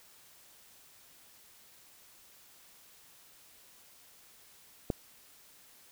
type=click; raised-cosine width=2 ms; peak=-16 dBFS; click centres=4.902 s; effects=white hiss -59 dBFS RMS until 5.91 s